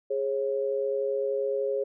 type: tone pair together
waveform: sine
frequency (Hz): 414.1 / 544.4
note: G#4 / C#5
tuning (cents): -5 / -31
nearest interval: perfect fourth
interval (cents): 474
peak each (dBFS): -28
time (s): 0.1-1.84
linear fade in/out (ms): 10
effects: none